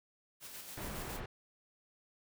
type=noise with tremolo; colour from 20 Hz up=white; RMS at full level=-47 dBFS; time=0.4-1.21 s; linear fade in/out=50 ms; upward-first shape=square; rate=7.2 Hz; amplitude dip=35%
type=low-pass noise; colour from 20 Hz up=pink; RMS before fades=-43 dBFS; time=0.77-1.26 s; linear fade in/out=5 ms; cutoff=2300 Hz; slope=12 dB/octave
effects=none